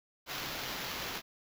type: noise with sample-and-hold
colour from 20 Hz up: white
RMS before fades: -39 dBFS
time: 0.26-1.22 s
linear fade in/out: 50 ms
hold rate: 8820 Hz
effects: none